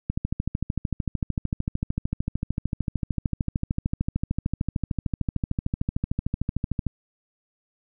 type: click train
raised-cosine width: 5 ms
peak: -12 dBFS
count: 91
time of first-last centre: 0.1-6.867 s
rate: 13.3 Hz
effects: none